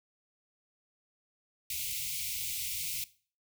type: band-stop noise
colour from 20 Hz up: white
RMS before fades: -36 dBFS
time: 1.7-3.04 s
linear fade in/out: 2 ms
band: 160 to 2100 Hz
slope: 96 dB/octave
effects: noise-tail reverb RT60 0.4 s tail -18 dB re dry